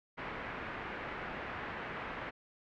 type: low-pass noise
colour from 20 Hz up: white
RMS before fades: -42 dBFS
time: 0.17-2.31 s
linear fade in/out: 20 ms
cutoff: 2100 Hz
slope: 24 dB/octave
effects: none